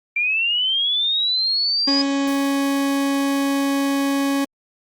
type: linear sweep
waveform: sine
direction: up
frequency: 2349 to 4978 Hz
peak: -17 dBFS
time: 0.16-2.02 s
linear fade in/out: 5 ms
type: tone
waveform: 40% pulse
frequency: 277.2 Hz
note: C#4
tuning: in tune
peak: -17 dBFS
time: 1.87-4.45 s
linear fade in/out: 10 ms
effects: Opus 24 kbps